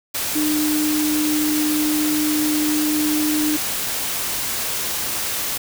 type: tone in noise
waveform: sine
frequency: 303.3 Hz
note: D#4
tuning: 44 cents flat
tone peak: -18 dBFS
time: 0.35-3.57 s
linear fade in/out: 10 ms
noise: white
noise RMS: -24 dBFS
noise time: 0.14-5.58 s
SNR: +3 dB
effects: none